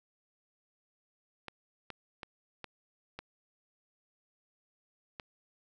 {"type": "clicks", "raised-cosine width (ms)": 0.3, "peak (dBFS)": -25, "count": 6, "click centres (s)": [1.483, 1.903, 2.232, 2.643, 3.19, 5.198], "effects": []}